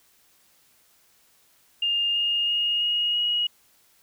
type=tone with pitch steps; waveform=sine; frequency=2817 / 2837 / 2856 / 2876 / 2896 Hz; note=F7 / F7 / F7 / F#7 / F#7; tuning=+14 / +27 / +38 / -50 / -38 cents; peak=-21 dBFS; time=1.82-3.47 s; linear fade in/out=5 ms; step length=330 ms; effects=white hiss -61 dBFS RMS until 4.02 s